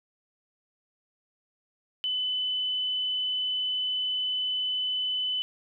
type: tone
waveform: sine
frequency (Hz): 3011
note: F#7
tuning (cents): +30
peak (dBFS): -26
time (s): 2.04-5.42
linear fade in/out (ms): 0
effects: none